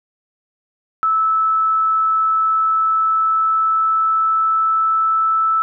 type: tone with pitch glide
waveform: sine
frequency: 1308 to 1315.6 Hz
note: E6 to E6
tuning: -14 to -4 cents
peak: -13 dBFS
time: 1.03-5.62 s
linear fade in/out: 0 ms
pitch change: +10 cents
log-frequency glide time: 2.21-5.44 s
effects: none